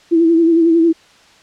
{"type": "tone with vibrato", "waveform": "sine", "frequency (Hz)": 331.4, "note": "E4", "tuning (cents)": 9, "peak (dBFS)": -8, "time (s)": [0.11, 0.93], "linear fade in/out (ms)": 20, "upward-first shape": "sine", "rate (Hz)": 11, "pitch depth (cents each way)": 46, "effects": ["white hiss -47 dBFS RMS until 1.42 s", "low-pass 5000 Hz 12 dB/octave"]}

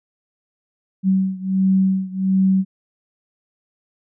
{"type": "beating tone pair", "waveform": "sine", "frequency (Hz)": [189.8, 191.2], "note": ["F#3", "G3"], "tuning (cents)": [44, -43], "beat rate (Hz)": 1.4, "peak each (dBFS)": [-17, -19], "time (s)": [1.03, 2.65], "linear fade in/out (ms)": 50, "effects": []}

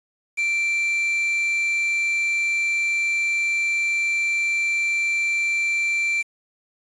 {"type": "tone with quantisation", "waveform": "triangle", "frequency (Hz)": 2349, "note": "D7", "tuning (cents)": 0, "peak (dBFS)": -18, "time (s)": [0.37, 6.23], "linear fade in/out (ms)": 20, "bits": 6, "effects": ["resampled to 24000 Hz"]}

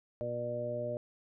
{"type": "harmonic tone", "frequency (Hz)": 120, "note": "B2", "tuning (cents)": -49, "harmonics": [1, 2, 3, 4, 5], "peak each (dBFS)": [-42, -45, -46, -42, -35], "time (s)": [0.21, 0.97], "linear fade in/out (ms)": 0, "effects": []}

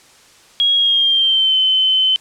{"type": "tone with pitch glide", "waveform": "sine", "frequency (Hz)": [3299, 3060], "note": ["G#7", "G7"], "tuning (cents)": [-12, -42], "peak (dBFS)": -11, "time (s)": [0.6, 2.16], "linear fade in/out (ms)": 0, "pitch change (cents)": -130, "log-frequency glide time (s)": [0.75, 1.57], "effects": ["white hiss -47 dBFS RMS until 2.2 s", "low-pass 8000 Hz 12 dB/octave"]}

